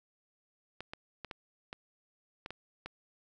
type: clicks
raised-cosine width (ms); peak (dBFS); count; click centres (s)
0.3; -25; 8; 0.806 / 0.935 / 1.247 / 1.312 / 1.729 / 2.461 / 2.506 / 2.86
effects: none